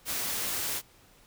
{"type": "noise", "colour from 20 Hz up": "white", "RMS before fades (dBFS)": -32, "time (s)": [0.05, 0.82], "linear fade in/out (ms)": 50, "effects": ["pink hiss -59 dBFS RMS until 1.26 s"]}